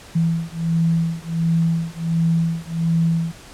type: beating tone pair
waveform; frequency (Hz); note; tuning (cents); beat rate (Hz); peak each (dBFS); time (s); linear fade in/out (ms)
sine; 164.8 / 166.2; E3 / E3; 0 / +15; 1.4; -20; 0.15-3.32; 10
effects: pink hiss -42 dBFS RMS until 3.53 s + low-pass 10000 Hz 12 dB/octave